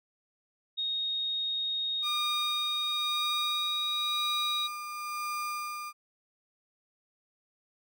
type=tone with pitch glide; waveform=sine; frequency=3729 to 3810 Hz; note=A#7 to A#7; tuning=0 to +37 cents; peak=-29 dBFS; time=0.77-4.68 s; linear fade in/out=20 ms; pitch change=+37 cents; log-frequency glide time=2.69-4.23 s
type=tone with tremolo; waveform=35% pulse; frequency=1204 Hz; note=D6; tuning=43 cents sharp; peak=-30 dBFS; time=2.02-5.93 s; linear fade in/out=50 ms; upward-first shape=sine; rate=0.97 Hz; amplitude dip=45%
effects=none